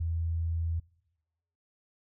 sine tone, 82.8 Hz, E2, 8 cents sharp, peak -28 dBFS, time 0-0.8 s, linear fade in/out 10 ms, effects noise-tail reverb RT60 1.0 s tail -25 dB re dry

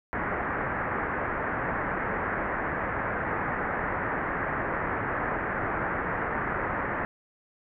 white low-pass noise, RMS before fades -30 dBFS, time 0.13-7.05 s, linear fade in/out 0 ms, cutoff 1900 Hz, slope 48 dB/octave, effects none

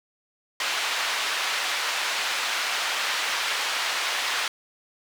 white band-pass noise, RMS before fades -27 dBFS, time 0.6-4.48 s, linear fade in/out 2 ms, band 820 to 3500 Hz, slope 12 dB/octave, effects none

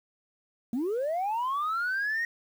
sine linear sweep, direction up, 220 to 1889 Hz, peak -25 dBFS, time 0.73-2.25 s, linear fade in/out 2 ms, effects tanh soft clip ceiling -24 dBFS + 9-bit

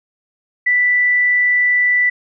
sine tone, 1975.5 Hz, B6, in tune, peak -11 dBFS, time 0.66-2.1 s, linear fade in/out 10 ms, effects none

